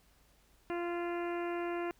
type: harmonic tone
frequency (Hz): 346.2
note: F4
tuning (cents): -15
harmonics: 1 / 2 / 3 / 4 / 5 / 6 / 7 / 8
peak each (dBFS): -35 / -41 / -45 / -47 / -49 / -51 / -52 / -53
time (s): 0.7-1.91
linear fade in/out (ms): 0
effects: added 50 Hz sine -68 dBFS peak until 1.99 s + pink hiss -68 dBFS RMS until 1.99 s